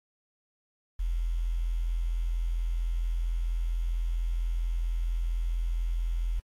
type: tone with quantisation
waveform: sine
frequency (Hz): 42.19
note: E1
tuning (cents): +41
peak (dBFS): -26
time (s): 0.99-6.4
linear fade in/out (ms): 10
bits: 9
effects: AAC 48 kbps

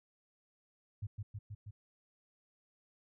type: tone with echo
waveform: sine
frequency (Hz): 103.6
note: G#2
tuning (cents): -4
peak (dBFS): -36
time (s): 1.02-1.07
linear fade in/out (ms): 10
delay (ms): 160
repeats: 4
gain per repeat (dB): -2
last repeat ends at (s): 1.71
effects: none

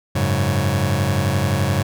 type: chord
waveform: sawtooth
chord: F# suspended second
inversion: none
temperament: just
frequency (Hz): 92.5 / 104.06 / 138.75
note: F#2 / G#2 / C#3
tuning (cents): 0 / +4 / +2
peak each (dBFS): -17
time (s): 0.15-1.83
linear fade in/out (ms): 10
effects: none

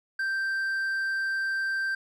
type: tone with hard clipping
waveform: sine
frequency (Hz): 1568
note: G6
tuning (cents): 0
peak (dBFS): -27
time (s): 0.19-1.95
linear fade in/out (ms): 5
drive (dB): 3
effects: none

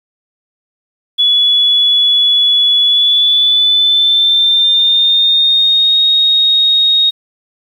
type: tone with pitch glide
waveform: sine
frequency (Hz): 3409 to 3739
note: G#7 to A#7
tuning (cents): +45 to +4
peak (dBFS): -7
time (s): 1.18-7.11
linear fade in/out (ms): 20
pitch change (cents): +159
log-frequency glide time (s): 2.82-6
effects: 7-bit

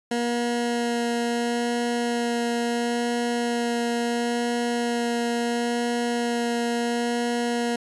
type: tone with vibrato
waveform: 20% pulse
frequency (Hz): 237.5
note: A#3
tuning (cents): +33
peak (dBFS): -18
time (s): 0.11-7.76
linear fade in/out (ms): 5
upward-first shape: sine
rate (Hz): 0.73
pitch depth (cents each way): 9
effects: resampled to 24000 Hz

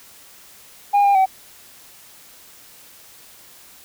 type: tone with pitch steps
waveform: sine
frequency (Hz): 812 / 802 / 763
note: G#5 / G5 / G5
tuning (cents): -39 / +39 / -47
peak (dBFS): -9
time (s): 0.93-1.26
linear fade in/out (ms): 20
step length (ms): 110
effects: tanh soft clip ceiling -11 dBFS + white hiss -46 dBFS RMS until 3.84 s

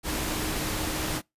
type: tone in noise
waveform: sine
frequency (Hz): 312.5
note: D#4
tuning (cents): +8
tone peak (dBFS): -37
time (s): 0.03-1.22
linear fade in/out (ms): 50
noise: pink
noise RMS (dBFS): -30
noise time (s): 0.03-1.22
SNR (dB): -10
effects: noise-tail reverb RT60 0.2 s tail -26 dB re dry + resampled to 32000 Hz

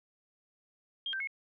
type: tone with pitch steps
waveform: sine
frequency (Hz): 3217 / 1562 / 2178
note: G7 / G6 / C#7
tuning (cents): +44 / -7 / -31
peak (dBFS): -33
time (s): 1.06-1.273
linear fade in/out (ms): 2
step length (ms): 71
effects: none

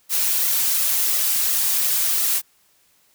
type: noise with flanger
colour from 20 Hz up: blue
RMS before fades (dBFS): -20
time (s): 0.09-2.42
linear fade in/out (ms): 50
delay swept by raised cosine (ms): 1.5 to 5.7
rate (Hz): 2.8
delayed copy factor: +0.95
effects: white hiss -60 dBFS RMS until 3.14 s

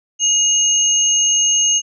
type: tone pair together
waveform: sine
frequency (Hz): 2871 / 6410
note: F7 / G8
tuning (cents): +47 / +38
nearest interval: octave + major second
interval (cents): 1391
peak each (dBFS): -18 / -13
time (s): 0.19-1.82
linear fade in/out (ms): 50
effects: none

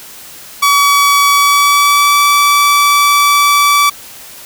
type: tone with pitch glide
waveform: sawtooth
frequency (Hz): 1138 to 1153.9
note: C#6 to D6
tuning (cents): +45 to -31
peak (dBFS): -3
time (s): 0.62-3.9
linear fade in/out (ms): 10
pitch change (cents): +24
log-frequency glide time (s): 1.32-2.14
effects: white hiss -33 dBFS RMS until 4.45 s

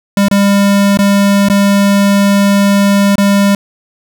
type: tone with dropouts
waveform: square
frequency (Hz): 200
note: G3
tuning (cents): +35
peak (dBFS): -7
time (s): 0.17-3.55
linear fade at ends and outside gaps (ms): 2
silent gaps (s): 0.284-0.312 / 0.973-0.989 / 1.486-1.499 / 3.156-3.181
effects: none

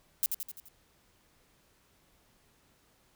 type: noise with echo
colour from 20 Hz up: violet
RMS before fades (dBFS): -27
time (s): 0.23-0.26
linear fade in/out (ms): 0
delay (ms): 85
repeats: 5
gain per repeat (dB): -5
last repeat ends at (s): 0.685
effects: pink hiss -67 dBFS RMS until 3.15 s

